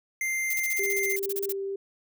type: tone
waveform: square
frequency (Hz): 2093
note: C7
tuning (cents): 0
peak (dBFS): -27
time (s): 0.21-1.16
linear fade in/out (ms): 2
type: noise bursts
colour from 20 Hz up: violet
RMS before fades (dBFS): -31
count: 16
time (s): 0.5-1.525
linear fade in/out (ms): 5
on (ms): 35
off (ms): 31
type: tone with vibrato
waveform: sine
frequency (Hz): 393.8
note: G4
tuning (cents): +8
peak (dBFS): -29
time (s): 0.79-1.76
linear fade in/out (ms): 5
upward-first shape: sine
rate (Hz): 2.1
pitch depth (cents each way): 9
effects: none